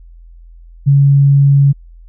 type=tone; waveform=sine; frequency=140 Hz; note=C#3; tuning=18 cents sharp; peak=-5 dBFS; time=0.86-1.73 s; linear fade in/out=20 ms; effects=added 42 Hz sine -35 dBFS peak until 2.08 s